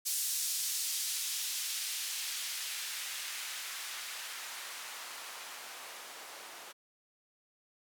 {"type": "noise with band-pass filter sweep", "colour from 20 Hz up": "blue", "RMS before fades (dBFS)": -39, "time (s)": [0.05, 6.73], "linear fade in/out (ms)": 20, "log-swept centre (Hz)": [6600, 570], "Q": 0.76, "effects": []}